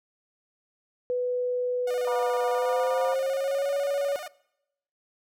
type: tone with pitch glide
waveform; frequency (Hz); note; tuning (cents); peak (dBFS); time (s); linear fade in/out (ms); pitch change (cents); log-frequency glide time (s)
sine; 495.6 to 562.8; B4 to C#5; +6 to +26; -24; 1.1-4.16; 0; +220; 2.49-3.73
type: tone with vibrato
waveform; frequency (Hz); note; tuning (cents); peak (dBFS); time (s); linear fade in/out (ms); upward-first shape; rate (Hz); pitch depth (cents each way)
sawtooth; 663; E5; +10; -32; 1.87-4.28; 5; square; 14; 160
type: harmonic tone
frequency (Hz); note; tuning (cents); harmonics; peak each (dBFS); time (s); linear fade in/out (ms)
239.4; A#3; +46; 3 / 4 / 5 / 6; -31 / -33 / -35 / -42; 2.07-3.14; 2
effects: noise-tail reverb RT60 0.8 s tail -22 dB re dry